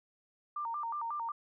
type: tone with vibrato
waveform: sine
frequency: 1046.5 Hz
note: C6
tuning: in tune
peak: -34 dBFS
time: 0.56-1.32 s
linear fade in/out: 5 ms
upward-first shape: square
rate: 5.5 Hz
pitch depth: 220 cents each way
effects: none